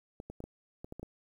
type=clicks; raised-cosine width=2 ms; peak=-29 dBFS; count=8; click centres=0.201 / 0.3 / 0.404 / 0.44 / 0.845 / 0.924 / 0.996 / 1.03 s; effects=10-bit